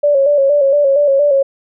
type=tone with vibrato; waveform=sine; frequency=565 Hz; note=C#5; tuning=33 cents sharp; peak=-8 dBFS; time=0.03-1.43 s; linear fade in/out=10 ms; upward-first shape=square; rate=4.3 Hz; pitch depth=55 cents each way; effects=none